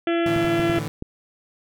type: harmonic tone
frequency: 337.7 Hz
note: E4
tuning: 42 cents sharp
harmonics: 1 / 2 / 4 / 5 / 6 / 7 / 8 / 9 / 10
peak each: -20 / -26 / -32 / -34 / -36 / -37 / -38 / -39 / -40 dBFS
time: 0.07-0.79 s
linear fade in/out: 2 ms
type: chord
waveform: sawtooth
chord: A suspended fourth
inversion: none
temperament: equal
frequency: 110 / 146.83 / 164.81 Hz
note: A2 / D3 / E3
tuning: 0 / 0 / 0 cents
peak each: -27 dBFS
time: 0.26-0.88 s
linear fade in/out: 0 ms
type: clicks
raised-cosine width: 3 ms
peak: -17 dBFS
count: 6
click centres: 0.363 / 0.448 / 0.596 / 0.698 / 0.78 / 1.024 s
effects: none